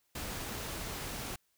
pink noise, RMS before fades -40 dBFS, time 0.15-1.36 s, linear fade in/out 5 ms, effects white hiss -75 dBFS RMS until 1.57 s

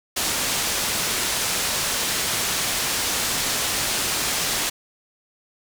white low-pass noise, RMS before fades -24 dBFS, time 0.16-4.7 s, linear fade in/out 10 ms, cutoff 8800 Hz, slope 12 dB/octave, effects none

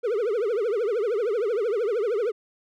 triangle tone with vibrato, 440.5 Hz, A4, 2 cents sharp, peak -20 dBFS, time 0.03-2.32 s, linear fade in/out 20 ms, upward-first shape triangle, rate 13 Hz, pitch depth 250 cents each way, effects none

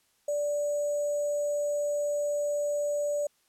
sine tone with sample-and-hold, 584 Hz, D5, 10 cents flat, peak -26 dBFS, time 0.28-3.27 s, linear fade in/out 5 ms, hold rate 7350 Hz, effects white hiss -69 dBFS RMS until 3.48 s + low-pass 12000 Hz 12 dB/octave

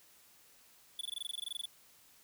square tone bursts, 3459 Hz, A7, 30 cents flat, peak -37 dBFS, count 16, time 0.99-1.656 s, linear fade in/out 2 ms, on 21 ms, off 22 ms, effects white hiss -63 dBFS RMS until 2.23 s

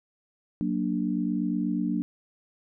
sine chord, Gb augmented, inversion none, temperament equal, 185 / 233.1 / 293.7 Hz, Gb3 / Bb3 / D4, 0 / 0 / 0 cents, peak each -29 dBFS, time 0.61-2.02 s, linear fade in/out 0 ms, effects none

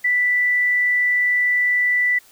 sine tone, 1975.5 Hz, B6, in tune, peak -15 dBFS, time 0.04-2.19 s, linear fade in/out 10 ms, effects white hiss -51 dBFS RMS until 2.31 s

